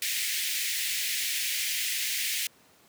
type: high-pass noise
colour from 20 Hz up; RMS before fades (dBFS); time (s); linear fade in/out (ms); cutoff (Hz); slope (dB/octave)
pink; -30; 0.02-2.47; 2; 1900; 48
effects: pink hiss -59 dBFS RMS until 2.88 s + high-pass 150 Hz 12 dB/octave